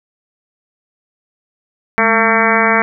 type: harmonic tone with a mistuned harmonic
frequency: 225.7 Hz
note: A3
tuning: 44 cents sharp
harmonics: 1 / 2 / 3 / 4 / 5 / 6 / 7 / 8 / 9 / 10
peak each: -19 / -19 / -19 / -19 / -19 / -19 / -19 / -19 / -19 / -19 dBFS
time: 1.98-2.82 s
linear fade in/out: 0 ms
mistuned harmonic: 1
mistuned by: -93 cents
effects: none